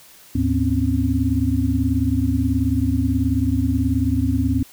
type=tone cluster; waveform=sine; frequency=76.2 / 106.1 / 253.4 / 271.9 Hz; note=D#2 / G#2 / B3 / C#4; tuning=-36 / +38 / +45 / -33 cents; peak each=-22 dBFS; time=0.35-4.63 s; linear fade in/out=5 ms; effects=white hiss -47 dBFS RMS until 4.72 s